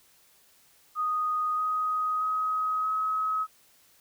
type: tone with pitch steps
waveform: sine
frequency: 1242 / 1253.5 / 1265.2 / 1276.9 Hz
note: D#6 / D#6 / D#6 / D#6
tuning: -3 / +12 / +29 / +44 cents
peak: -25 dBFS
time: 0.95-3.47 s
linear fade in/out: 50 ms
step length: 630 ms
effects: white hiss -61 dBFS RMS until 4 s